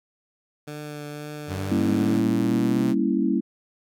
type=tone with vibrato; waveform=15% pulse; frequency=148.5 Hz; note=D3; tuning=20 cents sharp; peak=-27 dBFS; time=0.67-2.2 s; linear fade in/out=10 ms; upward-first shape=triangle; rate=1.9 Hz; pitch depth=17 cents each way
type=exponential sweep; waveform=sawtooth; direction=up; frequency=92.5 to 132.7 Hz; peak=-24 dBFS; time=1.47-2.95 s; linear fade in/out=50 ms
type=chord; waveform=sine; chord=G diminished seventh; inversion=none; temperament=equal with one note detuned; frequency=197.7 / 233.1 / 277.2 / 329.6 Hz; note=G3 / Bb3 / Db4 / Fb4; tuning=+15 / 0 / 0 / 0 cents; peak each=-25 dBFS; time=1.7-3.41 s; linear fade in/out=20 ms
effects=none